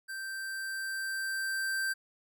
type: tone with level ramp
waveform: square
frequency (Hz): 1565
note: G6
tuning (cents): -3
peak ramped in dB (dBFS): -38 to -30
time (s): 0.08-1.94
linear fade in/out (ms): 20
effects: none